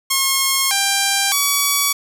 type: tone with pitch steps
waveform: 5% pulse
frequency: 1079 / 792 / 1134 Hz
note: C#6 / G5 / C#6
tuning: -47 / +18 / +39 cents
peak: -3 dBFS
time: 0.1-1.93 s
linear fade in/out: 10 ms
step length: 610 ms
effects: none